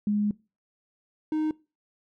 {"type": "tone pair in turn", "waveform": ["sine", "triangle"], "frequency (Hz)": [207.7, 310], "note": ["G#3", "D#4"], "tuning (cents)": [0, -6], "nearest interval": "perfect fifth", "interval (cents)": 694, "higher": "second", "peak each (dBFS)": -22, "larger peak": "neither", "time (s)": [[0.07, 0.31], [1.32, 1.51]], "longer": "first", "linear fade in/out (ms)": 2, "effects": ["noise-tail reverb RT60 0.3 s tail -22 dB re dry"]}